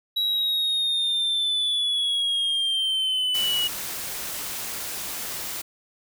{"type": "linear sweep", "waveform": "triangle", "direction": "down", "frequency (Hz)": [3888, 2898], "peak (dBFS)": -20, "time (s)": [0.16, 3.68], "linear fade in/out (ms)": 10}
{"type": "noise", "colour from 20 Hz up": "white", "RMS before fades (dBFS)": -32, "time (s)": [3.34, 5.62], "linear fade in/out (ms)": 10}
{"effects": []}